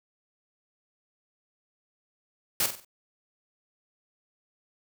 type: noise with echo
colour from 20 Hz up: white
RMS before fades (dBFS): -25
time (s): 2.6-2.66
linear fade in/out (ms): 2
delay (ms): 47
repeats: 4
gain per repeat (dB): -8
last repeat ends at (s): 2.848
effects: none